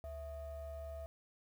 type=ring-modulated tone; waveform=triangle; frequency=293.7 Hz; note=D4; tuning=in tune; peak=-38 dBFS; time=0.04-1.06 s; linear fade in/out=0 ms; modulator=366 Hz; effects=11-bit